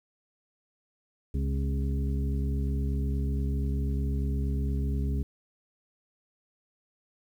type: harmonic tone with a mistuned harmonic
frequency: 68.4 Hz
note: C#2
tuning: 23 cents flat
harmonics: 1 / 2 / 3 / 4 / 6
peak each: -27 / -33 / -37 / -39 / -43 dBFS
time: 1.34-5.23 s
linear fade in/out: 5 ms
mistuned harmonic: 3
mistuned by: +32 cents
effects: 10-bit